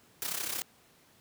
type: noise with amplitude modulation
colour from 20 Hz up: white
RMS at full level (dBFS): -32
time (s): 0.22-0.62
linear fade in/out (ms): 0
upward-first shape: sine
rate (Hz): 33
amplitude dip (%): 70
effects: pink hiss -62 dBFS RMS until 1.2 s + high-pass 100 Hz 12 dB/octave